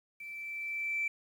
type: tone with level ramp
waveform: sine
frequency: 2330 Hz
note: D7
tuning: 14 cents flat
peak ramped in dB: -42 to -28 dBFS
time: 0.2-1.08 s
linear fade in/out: 5 ms
effects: tanh soft clip ceiling -25 dBFS + 10-bit